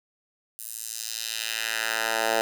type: tone with high-pass filter sweep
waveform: 10% pulse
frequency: 112.2 Hz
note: A2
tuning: 34 cents sharp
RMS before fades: -29 dBFS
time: 0.59-2.41 s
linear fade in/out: 0 ms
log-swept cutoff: 11000 to 630 Hz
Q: 1.2
effects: none